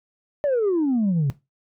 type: exponential sweep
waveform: sine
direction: down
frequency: 600 to 132.7 Hz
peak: -16 dBFS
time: 0.44-1.3 s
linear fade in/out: 0 ms
effects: noise-tail reverb RT60 0.2 s tail -17 dB re dry + tanh soft clip ceiling -16 dBFS